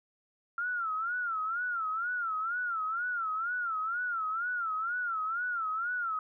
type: tone with vibrato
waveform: sine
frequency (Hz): 1369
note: F6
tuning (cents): -35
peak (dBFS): -30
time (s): 0.58-6.19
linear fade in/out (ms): 2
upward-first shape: sine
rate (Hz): 2.1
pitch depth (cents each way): 140
effects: none